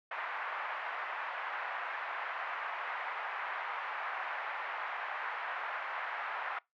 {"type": "band-pass noise", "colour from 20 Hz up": "pink", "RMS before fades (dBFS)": -39, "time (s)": [0.11, 6.59], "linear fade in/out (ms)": 5, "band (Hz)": [800, 2100], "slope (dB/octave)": 24, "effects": ["noise-tail reverb RT60 0.2 s tail -25 dB re dry"]}